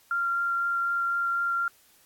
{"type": "tone with vibrato", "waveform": "sine", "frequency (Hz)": 1384, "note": "F6", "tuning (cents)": -16, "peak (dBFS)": -24, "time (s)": [0.11, 1.68], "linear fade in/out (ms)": 2, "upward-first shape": "triangle", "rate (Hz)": 4, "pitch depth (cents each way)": 9, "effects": ["white hiss -60 dBFS RMS until 2.05 s", "AAC 64 kbps"]}